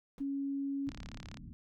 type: noise with exponential decay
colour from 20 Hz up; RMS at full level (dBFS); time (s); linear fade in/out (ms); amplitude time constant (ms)
brown; -44; 0.18-0.28; 1; 21
type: tone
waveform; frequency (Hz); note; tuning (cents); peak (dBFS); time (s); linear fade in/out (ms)
sine; 277.2; C#4; 0; -33; 0.2-0.9; 10
type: low-pass noise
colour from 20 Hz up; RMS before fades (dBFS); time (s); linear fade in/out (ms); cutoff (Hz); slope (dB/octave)
pink; -48; 0.87-1.53; 0; 280; 48
type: click train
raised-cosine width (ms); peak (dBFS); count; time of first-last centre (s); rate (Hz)
0.2; -30; 18; 0.89-1.372; 35.3
effects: none